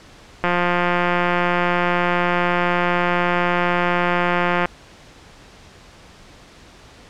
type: click train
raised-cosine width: 0.5 ms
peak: -4 dBFS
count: 743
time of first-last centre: 0.44-4.656 s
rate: 176 Hz
effects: pink hiss -45 dBFS RMS until 7.09 s + low-pass 6000 Hz 12 dB/octave